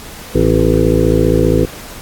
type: harmonic tone with a mistuned harmonic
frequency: 55 Hz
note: A1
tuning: in tune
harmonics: 1 / 2 / 3 / 5 / 6 / 7 / 8 / 9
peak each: -17 / -17 / -17 / -17 / -17 / -17 / -17 / -17 dBFS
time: 0.34-1.66 s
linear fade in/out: 20 ms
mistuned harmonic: 5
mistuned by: -99 cents
effects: pink hiss -32 dBFS RMS until 2.01 s + AAC 64 kbps